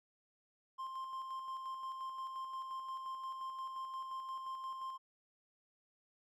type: tone with tremolo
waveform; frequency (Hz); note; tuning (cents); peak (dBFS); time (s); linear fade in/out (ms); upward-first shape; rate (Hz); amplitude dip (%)
triangle; 1053; C6; +11; -38; 0.78-4.98; 20; square; 5.7; 35
effects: none